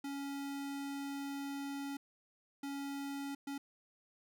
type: tone bursts at uneven times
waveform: square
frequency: 279.3 Hz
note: C#4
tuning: 13 cents sharp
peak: -40 dBFS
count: 3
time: 0.04-1.97 / 2.63-3.35 / 3.47-3.58 s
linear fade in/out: 5 ms
effects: none